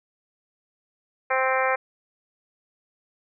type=harmonic tone; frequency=261.6 Hz; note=C4; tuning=in tune; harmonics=2 / 3 / 4 / 5 / 6 / 7 / 8 / 9; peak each=-25 / -27 / -28 / -29 / -30 / -30 / -31 / -32 dBFS; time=1.3-1.76 s; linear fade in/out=10 ms; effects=none